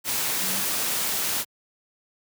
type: tone in noise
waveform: sine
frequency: 190 Hz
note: F#3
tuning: 46 cents sharp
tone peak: -37 dBFS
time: 0.39-0.64 s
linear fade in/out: 50 ms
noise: white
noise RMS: -26 dBFS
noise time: 0.04-1.45 s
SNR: -14 dB
effects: high-pass 100 Hz 12 dB/octave